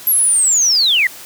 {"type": "linear sweep", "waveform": "sine", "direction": "down", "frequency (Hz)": [11760, 1864.7], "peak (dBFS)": -10, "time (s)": [0.07, 1.07], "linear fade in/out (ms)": 2, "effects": ["white hiss -35 dBFS RMS until 1.25 s", "high-pass 100 Hz 12 dB/octave"]}